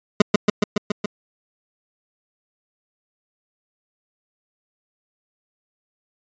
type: tone with echo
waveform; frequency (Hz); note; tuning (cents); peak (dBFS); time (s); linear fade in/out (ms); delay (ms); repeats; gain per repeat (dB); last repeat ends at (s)
25% pulse; 207.7; G#3; 0; -5; 0.2-0.22; 5; 140; 6; -2; 1.06
effects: resampled to 16000 Hz